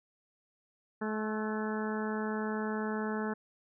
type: harmonic tone with a mistuned harmonic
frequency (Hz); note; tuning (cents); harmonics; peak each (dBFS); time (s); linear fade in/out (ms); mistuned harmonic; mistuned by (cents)
215.4; A3; -37; 1 / 2 / 3 / 4 / 5 / 6 / 7 / 8; -34 / -37 / -45 / -42 / -45 / -45 / -44 / -45; 1.01-3.34; 10; 6; +37
effects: none